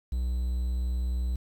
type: tone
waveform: triangle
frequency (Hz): 61.7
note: B1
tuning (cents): -1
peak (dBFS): -24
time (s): 0.12-1.36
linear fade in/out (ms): 5
effects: 9-bit